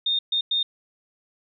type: tone bursts at uneven times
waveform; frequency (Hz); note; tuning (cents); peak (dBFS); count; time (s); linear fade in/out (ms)
sine; 3659; A#7; -33; -20; 3; 0.06-0.19 / 0.32-0.41 / 0.51-0.63; 5
effects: none